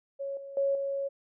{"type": "tone with level steps", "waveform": "sine", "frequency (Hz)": 553, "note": "C#5", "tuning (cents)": -4, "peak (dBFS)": [-32, -40, -24, -29], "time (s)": [0.19, 1.09], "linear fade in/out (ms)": 20, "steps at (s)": [0.37, 0.57, 0.75], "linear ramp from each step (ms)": 2, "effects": []}